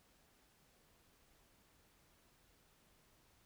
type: silence
effects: pink hiss -71 dBFS RMS until 3.45 s